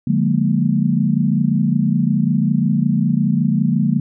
sine chord, Bb dominant seventh, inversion first, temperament equal with one note detuned, 146.83 / 178.7 / 207.7 / 233.1 Hz, D3 / F3 / Ab3 / Bb3, 0 / +40 / 0 / 0 cents, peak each -19 dBFS, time 0.07-4 s, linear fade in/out 5 ms, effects none

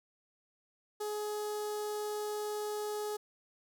sawtooth tone with notch filter, 420.4 Hz, G#4, 21 cents sharp, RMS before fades -37 dBFS, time 1-3.17 s, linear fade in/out 10 ms, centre 2300 Hz, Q 0.75, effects none

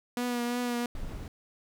sawtooth tone with vibrato, 242.3 Hz, B3, 33 cents flat, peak -25 dBFS, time 0.17-0.86 s, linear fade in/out 2 ms, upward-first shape triangle, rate 2.9 Hz, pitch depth 29 cents each way
brown noise, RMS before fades -37 dBFS, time 0.95-1.28 s, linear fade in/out 2 ms
effects none

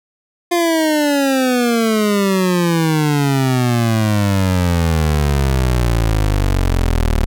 25% pulse exponential sweep, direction down, 351.1 to 37.09 Hz, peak -9 dBFS, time 0.51-7.26 s, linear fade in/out 10 ms, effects none

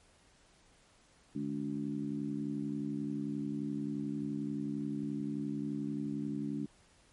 harmonic tone with a mistuned harmonic, 71.4 Hz, D2, 48 cents flat, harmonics 2 / 3 / 4 / 5, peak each -42 / -38 / -37 / -48 dBFS, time 1.35-6.66 s, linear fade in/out 5 ms, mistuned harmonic 2, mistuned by +94 cents, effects pink hiss -65 dBFS RMS until 7.12 s + MP3 48 kbps

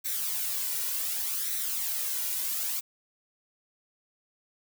blue noise with flanger, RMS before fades -31 dBFS, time 0.04-2.81 s, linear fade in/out 20 ms, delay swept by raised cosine 0.5 to 2.1 ms, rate 0.67 Hz, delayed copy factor +0.6, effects none

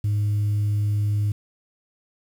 sine tone, 103.83 Hz, G#2, in tune, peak -17 dBFS, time 0.04-1.32 s, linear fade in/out 5 ms, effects tanh soft clip ceiling -18 dBFS + 8-bit

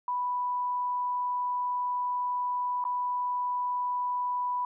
sine tone with dropouts, 987.8 Hz, B5, in tune, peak -27 dBFS, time 0.08-4.65 s, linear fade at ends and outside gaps 2 ms, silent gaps 2.841-2.851 s, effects none

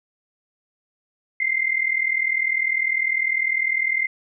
sine tone pair together, 2070 / 2110 Hz, C7 / C7, -19 / +14 cents, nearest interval unison, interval 33 cents, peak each -22 dBFS, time 1.4-4.07 s, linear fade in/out 5 ms, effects none

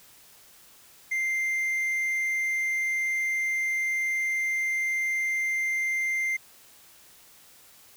triangle tone, 2093 Hz, C7, in tune, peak -23 dBFS, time 1.11-6.37 s, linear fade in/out 10 ms, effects white hiss -54 dBFS RMS until 7.96 s

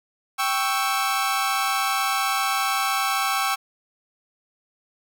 sawtooth chord, C# diminished, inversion second, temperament equal, 784 / 1108.7 / 1318.5 Hz, G5 / C#6 / E6, 0 / 0 / 0 cents, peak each -22 dBFS, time 0.38-3.56 s, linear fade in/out 20 ms, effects none

